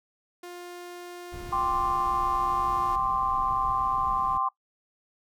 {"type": "tone", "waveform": "sawtooth", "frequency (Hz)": 352.9, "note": "F4", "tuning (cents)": 18, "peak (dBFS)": -35, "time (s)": [0.43, 2.96], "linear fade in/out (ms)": 5}
{"type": "noise", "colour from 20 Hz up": "brown", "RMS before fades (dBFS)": -40, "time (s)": [1.32, 4.38], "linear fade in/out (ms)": 10}
{"type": "chord", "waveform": "sine", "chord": "G suspended fourth", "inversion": "none", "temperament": "equal", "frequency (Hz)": [784, 1046.5, 1174.7], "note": ["G5", "C6", "D6"], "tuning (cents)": [0, 0, 0], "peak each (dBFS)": [-31, -26, -30], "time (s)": [1.52, 4.49], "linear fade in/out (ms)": 10}
{"effects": ["noise-tail reverb RT60 0.1 s tail -20 dB re dry"]}